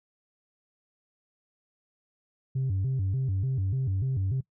sine tone with vibrato, 112.5 Hz, A2, 39 cents sharp, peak -23 dBFS, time 2.55-4.41 s, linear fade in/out 10 ms, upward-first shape square, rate 3.4 Hz, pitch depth 280 cents each way, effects noise-tail reverb RT60 0.1 s tail -21 dB re dry + tanh soft clip ceiling -23 dBFS

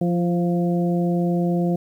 harmonic tone with a mistuned harmonic, 174.61 Hz, F3, in tune, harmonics 1 / 2 / 3 / 4, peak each -19 / -25 / -29 / -31 dBFS, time 0.01-1.76 s, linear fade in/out 5 ms, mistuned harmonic 2, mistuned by -21 cents, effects 9-bit

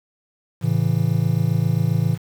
triangle chord, A major, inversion none, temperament just, 110 / 137.5 / 165 Hz, A2 / C#3 / E3, 0 / -14 / +2 cents, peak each -19 dBFS, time 0.61-2.18 s, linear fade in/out 50 ms, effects 7-bit

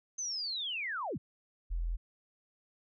sine linear sweep, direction down, 6300 to 68.6 Hz, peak -34 dBFS, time 0.18-1.18 s, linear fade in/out 10 ms
sine tone, 42.16 Hz, E1, 40 cents sharp, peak -31 dBFS, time 1.7-1.97 s, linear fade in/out 20 ms
effects none

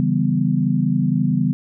sine chord, C# half-diminished seventh, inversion none, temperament equal with one note detuned, 140.85 / 164.81 / 196 / 246.9 Hz, C#3 / E3 / G3 / B3, +28 / 0 / 0 / 0 cents, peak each -21 dBFS, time 0-1.53 s, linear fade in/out 0 ms, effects none

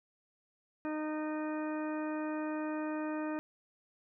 harmonic tone, 307.5 Hz, D#4, 20 cents flat, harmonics 1 / 2 / 3 / 4 / 5 / 6 / 8, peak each -35 / -41 / -45 / -47 / -49 / -51 / -53 dBFS, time 0.85-3.39 s, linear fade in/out 0 ms, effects none

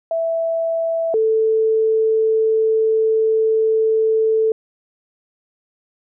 sine tone pair in turn, 659.3 / 441.4 Hz, E5 / A4, 0 / +5 cents, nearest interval perfect fifth, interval 695 cents, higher first, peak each -17 / -13 dBFS, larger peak second, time 0.11-1.14 / 1.14-4.52 s, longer second, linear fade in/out 2 ms, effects none

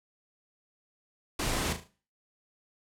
pink noise with echo, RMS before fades -31 dBFS, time 1.39-1.73 s, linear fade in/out 5 ms, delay 37 ms, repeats 4, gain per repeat -8 dB, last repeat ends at 1.878 s, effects noise-tail reverb RT60 0.4 s tail -18 dB re dry + low-pass 11000 Hz 12 dB/octave

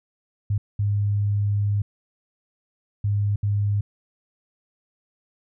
sine tone bursts at uneven times, 102.3 Hz, G#2, 26 cents flat, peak -19 dBFS, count 4, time 0.5-0.58 / 0.79-1.82 / 3.04-3.36 / 3.43-3.81 s, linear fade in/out 5 ms, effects none

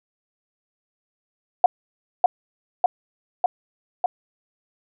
sine tone with echo, 721 Hz, F#5, 45 cents flat, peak -8 dBFS, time 1.64-1.66 s, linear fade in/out 2 ms, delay 600 ms, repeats 4, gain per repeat -2 dB, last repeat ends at 4.06 s, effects none

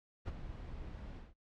brown noise with ADSR envelope, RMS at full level -36 dBFS, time 0.25-1.34 s, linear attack 30 ms, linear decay 26 ms, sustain -10 dB, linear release 180 ms, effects noise-tail reverb RT60 0.1 s tail -25 dB re dry + low-pass 4000 Hz 12 dB/octave

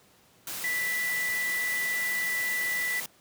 sine tone in noise, 1975 Hz, B6, in tune, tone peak -27 dBFS, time 0.64-3 s, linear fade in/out 2 ms, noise white, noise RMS -36 dBFS, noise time 0.47-3.06 s, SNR +6 dB, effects pink hiss -60 dBFS RMS until 3.2 s + high-pass 100 Hz 12 dB/octave

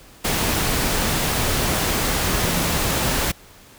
sine tone in noise, 171 Hz, F3, 36 cents flat, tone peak -27 dBFS, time 2.44-2.81 s, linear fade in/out 10 ms, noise pink, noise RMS -21 dBFS, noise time 0.24-3.32 s, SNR -9 dB, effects pink hiss -47 dBFS RMS until 3.78 s

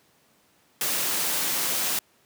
white noise, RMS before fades -26 dBFS, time 0.81-1.99 s, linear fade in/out 2 ms, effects pink hiss -62 dBFS RMS until 2.25 s + high-pass 150 Hz 12 dB/octave

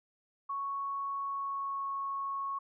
sine tone with pitch glide, 1108.7 to 1101.7 Hz, C#6 to C#6, 0 to -11 cents, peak -33 dBFS, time 0.49-2.59 s, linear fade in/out 10 ms, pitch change -11 cents, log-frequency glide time 1.24-1.88 s, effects none

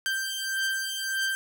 sawtooth beating tone pair, 1568 / 1569.7 Hz, G6 / G6, 0 / +2 cents, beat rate 1.7 Hz, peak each -28 / -26 dBFS, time 0.06-1.35 s, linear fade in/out 0 ms, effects none

